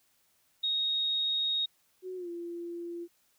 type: tone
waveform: sine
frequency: 3747 Hz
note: A#7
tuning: 8 cents sharp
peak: -27 dBFS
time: 0.63-1.66 s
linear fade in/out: 10 ms
type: tone with pitch glide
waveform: sine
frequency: 370 to 343.2 Hz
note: F#4 to F4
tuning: 0 to -30 cents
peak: -36 dBFS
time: 2.02-3.08 s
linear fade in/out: 50 ms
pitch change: -130 cents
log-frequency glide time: 2.16-2.29 s
effects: white hiss -70 dBFS RMS until 3.38 s